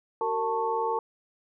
sine tone cluster, 379.4 / 458.6 / 886 / 1102 Hz, F#4 / A#4 / A5 / C#6, +43 / -28 / +12 / -11 cents, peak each -37 / -29 / -28 / -33 dBFS, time 0.21-0.99 s, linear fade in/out 2 ms, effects none

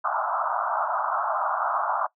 white band-pass noise, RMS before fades -26 dBFS, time 0.04-2.07 s, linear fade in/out 10 ms, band 630 to 1400 Hz, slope 96 dB/octave, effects noise-tail reverb RT60 0.1 s tail -19 dB re dry

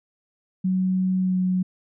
sine tone with pitch glide, 186.2 to 184.17 Hz, F#3 to F#3, +11 to -8 cents, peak -19 dBFS, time 0.64-1.63 s, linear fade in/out 10 ms, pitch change -19 cents, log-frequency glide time 1.19-1.38 s, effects none

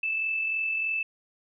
sine tone with amplitude modulation, 2633 Hz, E7, 3 cents flat, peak -24 dBFS, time 0.03-1.03 s, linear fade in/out 5 ms, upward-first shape sine, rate 43.2 Hz, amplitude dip 35%, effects none

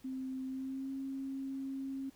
sine tone with pitch glide, 261.6 to 269.4 Hz, C4 to C#4, 0 to -49 cents, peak -37 dBFS, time 0.04-2.1 s, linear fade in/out 10 ms, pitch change +51 cents, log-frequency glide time 0.46-0.91 s, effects pink hiss -65 dBFS RMS until 2.15 s

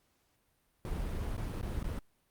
brown noise with dropouts, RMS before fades -36 dBFS, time 0.85-1.99 s, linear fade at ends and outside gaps 1 ms, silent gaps 1.368-1.378 / 1.613-1.628 / 1.829-1.842 s, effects pink hiss -74 dBFS RMS until 2.3 s + Opus 48 kbps

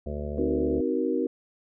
harmonic tone, 73.42 Hz, D2, in tune, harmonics 1 / 2 / 3 / 5 / 6 / 7 / 8 / 9, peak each -33 / -40 / -37 / -40 / -41 / -39 / -43 / -42 dBFS, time 0.06-0.81 s, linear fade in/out 5 ms
sine chord, C half-diminished seventh, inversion none, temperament just, 261.6 / 314 / 376.7 / 470.9 Hz, C4 / Eb4 / Gb4 / Bb4, 0 / +16 / +31 / +18 cents, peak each -29 dBFS, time 0.38-1.27 s, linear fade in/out 2 ms
effects none

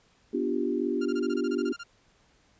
sine chord, G dominant seventh, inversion first, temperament equal, 246.9 / 293.7 / 349.2 / 392 Hz, B3 / D4 / F4 / G4, 0 / 0 / 0 / 0 cents, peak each -31 dBFS, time 0.33-1.73 s, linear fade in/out 10 ms
sawtooth tone bursts, 1396.9 Hz, F6, in tune, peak -34 dBFS, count 12, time 1.01-1.837 s, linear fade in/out 10 ms, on 46 ms, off 25 ms
effects pink hiss -64 dBFS RMS until 2.59 s + resampled to 16000 Hz

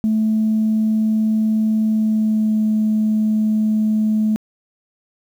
sine tone with pitch glide, 218.1 to 215.8 Hz, A3 to A3, -15 to -33 cents, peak -13 dBFS, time 0.04-4.36 s, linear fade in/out 0 ms, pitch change -18 cents, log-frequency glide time 1.83-2.65 s, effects tanh soft clip ceiling -10 dBFS + 8-bit

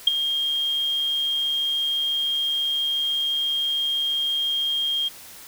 sine tone with ADSR envelope, 3223 Hz, G7, 47 cents sharp, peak -9 dBFS, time 0.07-5.09 s, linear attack 5 ms, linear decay 13 ms, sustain -12 dB, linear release 16 ms, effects white hiss -43 dBFS RMS until 5.47 s

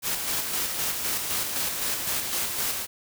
white noise with tremolo, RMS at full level -27 dBFS, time 0.02-2.87 s, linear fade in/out 50 ms, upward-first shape square, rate 3.9 Hz, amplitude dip 35%, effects none

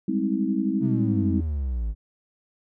sine chord, Ab major seventh, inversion third, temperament equal with one note detuned, 196 / 207.7 / 261.6 / 319.3 Hz, G3 / Ab3 / C4 / Eb4, 0 / 0 / 0 / +45 cents, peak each -27 dBFS, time 0.08-1.41 s, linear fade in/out 5 ms
triangle exponential sweep, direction down, 140 to 51.5 Hz, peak -22 dBFS, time 0.8-1.95 s, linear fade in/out 50 ms
effects none

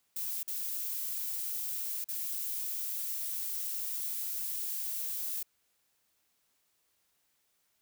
violet noise with dropouts, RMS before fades -36 dBFS, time 0.16-5.43 s, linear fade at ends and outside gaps 5 ms, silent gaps 0.431-0.477 / 2.043-2.086 s, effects white hiss -75 dBFS RMS until 7.81 s

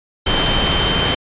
sine tone in noise, 3106 Hz, G7, 17 cents flat, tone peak -19 dBFS, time 0.26-1.15 s, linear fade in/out 10 ms, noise pink, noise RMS -17 dBFS, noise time 0.26-1.15 s, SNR -5 dB, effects resampled to 8000 Hz

